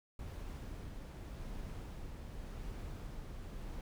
brown noise with tremolo, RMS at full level -44 dBFS, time 0.19-3.81 s, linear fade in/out 2 ms, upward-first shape sine, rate 0.88 Hz, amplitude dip 25%, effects none

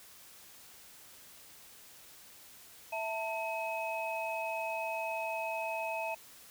sine tone cluster, 658 / 894 / 2550 Hz, E5 / A5 / D#7, -3 / +27 / +42 cents, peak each -37 / -38 / -39 dBFS, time 2.92-6.15 s, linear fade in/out 10 ms, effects white hiss -55 dBFS RMS until 6.5 s

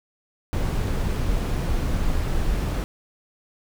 brown noise, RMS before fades -23 dBFS, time 0.53-2.84 s, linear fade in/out 0 ms, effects none

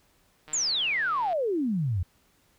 click train, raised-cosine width 0.3 ms, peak -30 dBFS, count 131, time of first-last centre 0.48-1.33 s, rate 153 Hz
sine exponential sweep, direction down, 7500 to 82 Hz, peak -24 dBFS, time 0.53-2.03 s, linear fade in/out 5 ms
effects pink hiss -65 dBFS RMS until 2.58 s

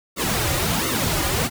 pink noise with flanger, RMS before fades -22 dBFS, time 0.16-1.5 s, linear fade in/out 50 ms, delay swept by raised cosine 1.2 to 4.6 ms, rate 1.4 Hz, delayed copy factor -0.95, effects none

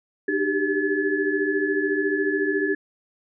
sine tone cluster, 303.4 / 385.1 / 399.1 / 1715 Hz, D#4 / G4 / G4 / A6, -44 / -31 / +31 / -45 cents, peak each -26 dBFS, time 0.28-2.75 s, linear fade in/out 5 ms, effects none

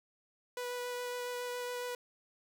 sawtooth tone with vibrato, 491.4 Hz, B4, 9 cents flat, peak -33 dBFS, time 0.57-1.95 s, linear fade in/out 2 ms, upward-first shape sine, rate 7.2 Hz, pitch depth 9 cents each way, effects none

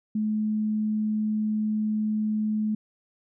sine tone, 214.4 Hz, A3, 45 cents flat, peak -23 dBFS, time 0.15-2.75 s, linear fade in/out 5 ms, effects none

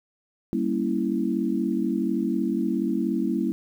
sine chord, G diminished seventh, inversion none, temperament equal, 196 / 233.1 / 277.2 / 329.6 Hz, G3 / Bb3 / Db4 / Fb4, 0 / 0 / 0 / 0 cents, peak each -28 / -27 / -29 / -27 dBFS, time 0.53-3.52 s, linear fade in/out 0 ms, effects 9-bit

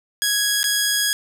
10% pulse tone with dropouts, 1661.2 Hz, G#6, in tune, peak -9 dBFS, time 0.22-1.13 s, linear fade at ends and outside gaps 0 ms, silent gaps 0.631-0.641 s, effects none

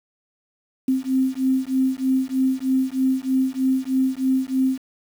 sine beating tone pair, 260.6 / 263.8 Hz, C4 / C4, -7 / +14 cents, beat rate 3.2 Hz, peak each -21 dBFS, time 0.88-4.78 s, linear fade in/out 5 ms, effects 7-bit

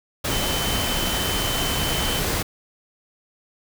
sine tone in noise, 3058 Hz, G7, 44 cents flat, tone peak -28 dBFS, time 0.31-2.2 s, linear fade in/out 10 ms, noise pink, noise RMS -24 dBFS, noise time 0.24-2.43 s, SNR -7 dB, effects none

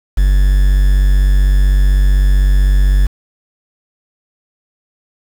triangle tone with quantisation, 47.91 Hz, G1, 39 cents flat, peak -5 dBFS, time 0.17-3.07 s, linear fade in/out 10 ms, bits 5, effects none

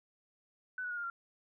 sine tone with pitch steps, 1500 / 1469.1 / 1438.9 / 1409.3 / 1380.3 Hz, F#6 / F#6 / F#6 / F6 / F6, +23 / -13 / -49 / +15 / -21 cents, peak -36 dBFS, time 0.78-1.1 s, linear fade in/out 2 ms, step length 64 ms, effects none

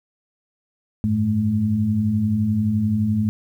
sine tone cluster, 94.9 / 106.5 / 214.6 Hz, F#2 / G#2 / A3, +44 / +44 / -43 cents, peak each -28 / -22 / -19 dBFS, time 1.04-3.29 s, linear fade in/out 0 ms, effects 9-bit

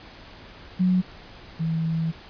sine tone pair in turn, 183.3 / 162.6 Hz, F#3 / E3, -16 / -23 cents, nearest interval major second, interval 207 cents, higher first, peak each -17 / -22 dBFS, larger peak first, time 0.79-1.02 / 1.59-2.12 s, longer second, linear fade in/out 20 ms, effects pink hiss -45 dBFS RMS until 2.29 s + resampled to 11025 Hz

